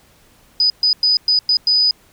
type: tone bursts at uneven times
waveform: sine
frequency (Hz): 4978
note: D#8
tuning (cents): 0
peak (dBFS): -11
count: 6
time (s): 0.6-0.7 / 0.83-0.93 / 1.03-1.17 / 1.28-1.39 / 1.49-1.57 / 1.67-1.91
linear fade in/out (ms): 2
effects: pink hiss -52 dBFS RMS until 2.12 s